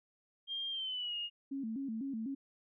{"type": "tone with pitch glide", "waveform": "sine", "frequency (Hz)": [3203, 2854], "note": ["G7", "F7"], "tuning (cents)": [37, 37], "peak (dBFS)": -36, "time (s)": [0.47, 1.3], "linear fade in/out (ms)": 50, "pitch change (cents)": -200, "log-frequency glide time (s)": [0.7, 1.16]}
{"type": "tone with vibrato", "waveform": "sine", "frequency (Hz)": 246.9, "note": "B3", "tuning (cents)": 0, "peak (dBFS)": -36, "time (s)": [1.51, 2.35], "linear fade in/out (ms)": 10, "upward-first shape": "square", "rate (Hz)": 4, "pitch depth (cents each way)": 180}
{"effects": []}